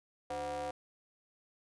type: ring-modulated tone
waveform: square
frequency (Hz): 110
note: A2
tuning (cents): 0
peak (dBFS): -34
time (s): 0.3-0.71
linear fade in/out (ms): 5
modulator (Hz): 625
effects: resampled to 24000 Hz